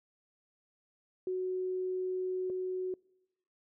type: tone pair in turn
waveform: sine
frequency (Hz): 370 / 370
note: F#4 / F#4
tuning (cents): 0 / 0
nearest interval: unison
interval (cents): 0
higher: neither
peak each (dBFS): -31 / -32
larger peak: first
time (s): 1.27-2.5 / 2.5-2.94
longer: first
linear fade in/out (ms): 2
effects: noise-tail reverb RT60 1.0 s tail -26 dB re dry